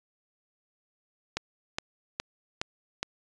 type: click train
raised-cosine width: 0.2 ms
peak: -12 dBFS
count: 5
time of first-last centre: 1.37-3.03 s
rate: 2.41 Hz
effects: resampled to 22050 Hz